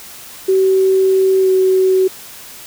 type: tone with pitch glide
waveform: sine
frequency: 380.9 to 376.3 Hz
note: G4 to F#4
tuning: -50 to +29 cents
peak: -9 dBFS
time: 0.48-2.08 s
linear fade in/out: 10 ms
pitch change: -21 cents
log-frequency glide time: 1.4-1.49 s
effects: white hiss -35 dBFS RMS until 2.66 s